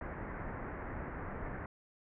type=low-pass noise; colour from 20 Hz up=pink; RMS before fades=-42 dBFS; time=0.01-1.66 s; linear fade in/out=2 ms; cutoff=2000 Hz; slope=48 dB/octave; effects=none